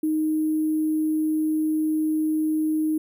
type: tone with sample-and-hold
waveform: sine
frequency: 310.9 Hz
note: D#4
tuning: 1 cent flat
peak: -20 dBFS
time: 0.03-2.98 s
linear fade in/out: 5 ms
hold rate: 11025 Hz
effects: none